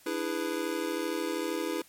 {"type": "chord", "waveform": "square", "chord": "E dominant seventh", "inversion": "third", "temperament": "just", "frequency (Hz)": [296.7, 329.6, 412, 494.4], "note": ["D4", "E4", "G#4", "B4"], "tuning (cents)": [18, 0, -14, 2], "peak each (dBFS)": [-38, -34, -37, -37], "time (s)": [0.06, 1.82], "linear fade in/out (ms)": 5, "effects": ["white hiss -58 dBFS RMS until 1.88 s", "MP3 64 kbps"]}